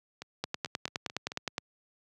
two click trains, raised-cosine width 0.2 ms, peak -23 / -14 dBFS, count 6 / 12, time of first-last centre 0.22-1.319 / 0.44-1.581 s, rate 4.55 / 9.64 Hz, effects high-pass 100 Hz 12 dB/octave

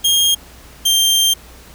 sawtooth tone pair in turn, 3235 / 3168 Hz, G#7 / G7, -46 / +18 cents, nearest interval unison, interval 36 cents, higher first, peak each -8 dBFS, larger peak neither, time 0.04-0.35 / 0.85-1.34 s, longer second, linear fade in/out 10 ms, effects added 60 Hz sine -43 dBFS peak until 1.74 s + pink hiss -42 dBFS RMS until 1.74 s

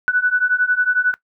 sine beating tone pair, 1480 / 1491 Hz, F#6 / F#6, 0 / +13 cents, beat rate 11 Hz, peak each -18 / -16 dBFS, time 0.08-1.14 s, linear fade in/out 0 ms, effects noise-tail reverb RT60 0.1 s tail -19 dB re dry

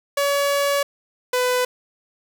sawtooth tone pair in turn, 566 / 499.9 Hz, C#5 / B4, +36 / +21 cents, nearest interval major second, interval 215 cents, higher first, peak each -14 dBFS, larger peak neither, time 0.17-0.83 / 1.33-1.65 s, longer first, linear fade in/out 5 ms, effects none

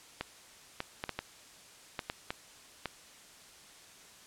clicks, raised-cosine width 0.3 ms, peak -18 dBFS, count 9, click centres 0.21 / 0.804 / 1.039 / 1.093 / 1.19 / 1.992 / 2.099 / 2.305 / 2.857 s, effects white hiss -55 dBFS RMS until 4.26 s + low-pass 9000 Hz 12 dB/octave

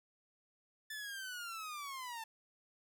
sawtooth linear sweep, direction down, 1760 to 880 Hz, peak -39 dBFS, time 0.9-2.24 s, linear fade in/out 5 ms, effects none

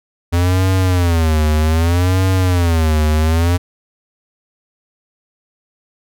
square tone with vibrato, 85 Hz, F2, 46 cents flat, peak -12 dBFS, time 0.32-3.58 s, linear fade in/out 20 ms, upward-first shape sine, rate 0.64 Hz, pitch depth 180 cents each way, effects none

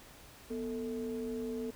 triangle ring-modulated tone, 99.7 Hz, G2, 30 cents sharp, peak -30 dBFS, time 0.5-1.71 s, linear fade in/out 10 ms, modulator 345 Hz, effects pink hiss -55 dBFS RMS until 1.75 s

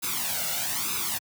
white noise with flanger, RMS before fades -29 dBFS, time 0.02-1.19 s, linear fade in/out 20 ms, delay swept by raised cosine 0.79 to 1.43 ms, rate 1.1 Hz, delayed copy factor +0.75, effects high-pass 100 Hz 12 dB/octave

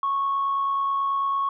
sine tone with amplitude modulation, 1103 Hz, C#6, 9 cents flat, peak -19 dBFS, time 0.03-1.49 s, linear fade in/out 2 ms, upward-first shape sine, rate 69.1 Hz, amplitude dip 30%, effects tanh soft clip ceiling -17 dBFS

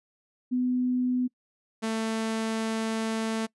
sine / sawtooth tone pair in turn, 250.5 / 222.6 Hz, B3 / A3, +25 / +20 cents, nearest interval major second, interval 205 cents, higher first, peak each -23 dBFS, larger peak neither, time 0.51-1.28 / 1.82-3.47 s, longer second, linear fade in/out 20 ms, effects noise-tail reverb RT60 0.1 s tail -23 dB re dry + resampled to 24000 Hz

